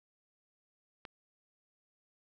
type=click; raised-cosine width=0.3 ms; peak=-28 dBFS; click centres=1.052 s; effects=none